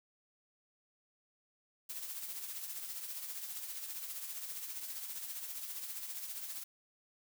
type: noise with tremolo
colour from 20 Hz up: blue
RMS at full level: -41 dBFS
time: 1.89-6.64 s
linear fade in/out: 10 ms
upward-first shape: triangle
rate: 15 Hz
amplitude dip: 55%
effects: none